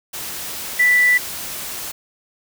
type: tone in noise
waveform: sine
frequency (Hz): 1975.5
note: B6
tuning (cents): 0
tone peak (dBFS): -11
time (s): 0.79-1.18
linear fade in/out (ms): 10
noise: white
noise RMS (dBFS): -29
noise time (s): 0.13-1.92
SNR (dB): +15
effects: none